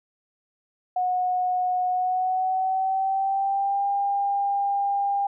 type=tone with pitch glide; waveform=sine; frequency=730 to 800.7 Hz; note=F#5 to G5; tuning=-24 to +37 cents; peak=-21 dBFS; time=0.96-5.27 s; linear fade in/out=5 ms; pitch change=+161 cents; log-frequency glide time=1.89-3.87 s; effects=none